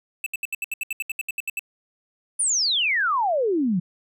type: tone bursts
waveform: square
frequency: 2637 Hz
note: E7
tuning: in tune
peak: -25 dBFS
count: 15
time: 0.24-1.593 s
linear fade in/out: 2 ms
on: 23 ms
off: 72 ms
type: exponential sweep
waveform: sine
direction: down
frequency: 9956 to 167.2 Hz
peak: -19 dBFS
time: 2.39-3.8 s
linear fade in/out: 10 ms
effects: none